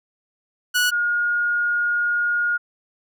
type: tone pair in turn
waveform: sawtooth / sine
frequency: 1468 / 1430.3 Hz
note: F#6 / F6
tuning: -14 / +41 cents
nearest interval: unison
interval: 45 cents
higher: first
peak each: -13 / -18 dBFS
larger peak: first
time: 0.74-0.91 / 0.91-2.58 s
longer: second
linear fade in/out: 20 ms
effects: none